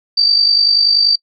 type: tone with amplitude modulation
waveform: sine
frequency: 4643 Hz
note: D8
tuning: 21 cents flat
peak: -6 dBFS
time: 0.17-1.16 s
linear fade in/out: 10 ms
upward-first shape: sine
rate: 50.3 Hz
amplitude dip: 60%
effects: noise-tail reverb RT60 0.1 s tail -25 dB re dry